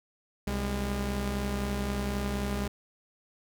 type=tone pair together; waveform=sawtooth; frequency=63.91 / 202.9 Hz; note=C2 / G#3; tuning=-40 / -40 cents; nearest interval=octave + minor sixth; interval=2000 cents; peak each=-28 dBFS; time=0.47-2.68 s; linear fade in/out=5 ms; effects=none